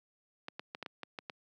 clicks, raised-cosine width 0.3 ms, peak -24 dBFS, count 8, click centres 0.484 / 0.595 / 0.749 / 0.827 / 0.862 / 1.033 / 1.188 / 1.298 s, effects high-pass 200 Hz 12 dB/octave

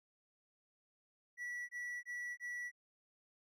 triangle tone bursts, 1947 Hz, B6, 25 cents flat, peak -39 dBFS, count 4, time 1.37-2.716 s, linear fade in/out 50 ms, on 320 ms, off 22 ms, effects none

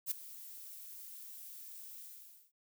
violet noise with ADSR envelope, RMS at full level -33 dBFS, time 0.06-2.52 s, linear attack 54 ms, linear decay 4 ms, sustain -17 dB, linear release 500 ms, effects none

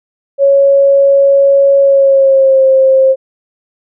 sine tone with pitch glide, 554.4 to 530.6 Hz, C#5 to C5, 0 to +24 cents, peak -4 dBFS, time 0.38-3.16 s, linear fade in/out 50 ms, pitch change -76 cents, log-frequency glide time 1.8-2.65 s, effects none

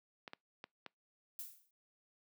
clicks, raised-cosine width 0.3 ms, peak -30 dBFS, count 4, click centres 0.278 / 0.334 / 0.641 / 0.863 s
violet noise with exponential decay, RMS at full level -42 dBFS, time 1.39-1.71 s, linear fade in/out 2 ms, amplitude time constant 68 ms
effects noise-tail reverb RT60 0.2 s tail -26 dB re dry + high-pass 200 Hz 12 dB/octave

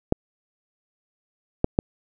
clicks, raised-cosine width 2 ms, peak -4 dBFS, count 3, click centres 0.124 / 1.644 / 1.789 s, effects none

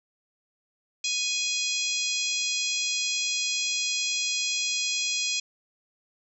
harmonic tone, 830.6 Hz, G#5, in tune, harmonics 3 / 4 / 5 / 6 / 7 / 8 / 9, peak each -31 / -32 / -33 / -34 / -34 / -35 / -36 dBFS, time 1.04-5.4 s, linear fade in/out 5 ms, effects none

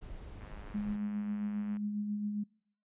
brown noise, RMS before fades -46 dBFS, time 0.01-0.97 s, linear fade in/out 20 ms
click train, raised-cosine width 0.5 ms, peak -39 dBFS, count 141, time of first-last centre 0.41-1.769 s, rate 103 Hz
sine tone with tremolo, 207.7 Hz, G#3, in tune, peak -31 dBFS, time 0.74-2.44 s, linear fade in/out 10 ms, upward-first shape sine, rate 7.4 Hz, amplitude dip 35%
effects noise-tail reverb RT60 0.7 s tail -26 dB re dry + resampled to 8000 Hz

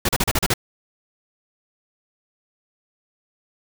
pink noise bursts, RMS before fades -19 dBFS, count 7, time 0.05-0.539 s, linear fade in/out 5 ms, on 39 ms, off 36 ms, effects none

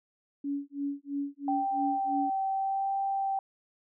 sine tone with tremolo, 282.6 Hz, C#4, 34 cents sharp, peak -28 dBFS, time 0.44-2.3 s, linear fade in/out 5 ms, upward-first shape sine, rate 3 Hz, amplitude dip 100%
sine tone with vibrato, 779 Hz, G5, 11 cents flat, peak -27 dBFS, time 1.48-3.39 s, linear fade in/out 2 ms, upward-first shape sine, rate 0.81 Hz, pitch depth 12 cents each way
effects none

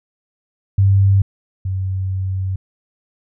sine tone pair in turn, 98 / 94.72 Hz, G2 / F#2, 0 / +41 cents, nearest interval minor second, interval 59 cents, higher first, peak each -9 / -18 dBFS, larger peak first, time 0.78-1.22 / 1.65-2.56 s, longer second, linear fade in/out 5 ms, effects none

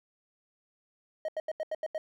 triangle tone bursts, 627 Hz, D#5, 13 cents sharp, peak -28 dBFS, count 7, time 1.25-1.98 s, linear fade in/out 2 ms, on 34 ms, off 82 ms, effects none

